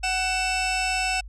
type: tone pair together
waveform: sawtooth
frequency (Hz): 746.8 / 2653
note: F#5 / E7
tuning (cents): +16 / +10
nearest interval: octave + minor seventh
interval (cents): 2194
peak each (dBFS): -22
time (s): 0.03-1.21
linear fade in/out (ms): 10
effects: added 50 Hz sine -37 dBFS peak until 1.28 s + resampled to 22050 Hz